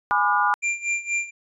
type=chord; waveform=sine; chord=G# diminished seventh; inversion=none; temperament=just; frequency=830.6 / 996.7 / 1196.1 / 1435.3 Hz; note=G#5 / B5 / D6 / F6; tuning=0 / +16 / +31 / +47 cents; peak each=-23 dBFS; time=0.11-0.54 s; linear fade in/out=0 ms
type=tone with tremolo; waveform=square; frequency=2379 Hz; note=D7; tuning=22 cents sharp; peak=-21 dBFS; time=0.62-1.31 s; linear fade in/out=20 ms; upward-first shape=sine; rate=4.2 Hz; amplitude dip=85%
effects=resampled to 24000 Hz